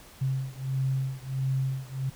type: beating tone pair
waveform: sine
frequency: 132.4 / 133.9 Hz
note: C3 / C3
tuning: +21 / +40 cents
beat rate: 1.5 Hz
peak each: -29 / -30 dBFS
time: 0.21-2.1 s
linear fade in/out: 10 ms
effects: pink hiss -51 dBFS RMS until 2.15 s